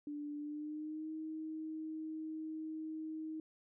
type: tone with pitch glide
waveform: sine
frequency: 293.7 to 314.8 Hz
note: D4 to D#4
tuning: 0 to +20 cents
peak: -40 dBFS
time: 0.07-3.4 s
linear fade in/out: 2 ms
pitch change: +120 cents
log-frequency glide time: 0.37-1.11 s
effects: none